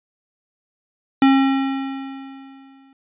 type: tone with exponential decay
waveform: square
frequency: 270 Hz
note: C#4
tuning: 45 cents flat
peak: -10 dBFS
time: 1.22-2.93 s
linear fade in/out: 2 ms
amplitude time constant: 370 ms
effects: resampled to 8000 Hz